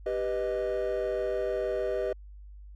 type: chord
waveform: triangle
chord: G augmented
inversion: none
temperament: equal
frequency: 392 / 493.9 / 622.3 Hz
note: G4 / B4 / D#5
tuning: 0 / 0 / 0 cents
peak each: -29 dBFS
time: 0.06-2.13 s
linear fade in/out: 5 ms
effects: tanh soft clip ceiling -21 dBFS + added 50 Hz sine -44 dBFS peak until 2.75 s